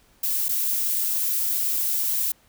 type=noise with dropouts; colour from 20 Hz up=violet; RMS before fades=-24 dBFS; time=0.23-2.32 s; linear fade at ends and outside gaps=5 ms; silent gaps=0.484-0.49 s; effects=pink hiss -59 dBFS RMS until 2.48 s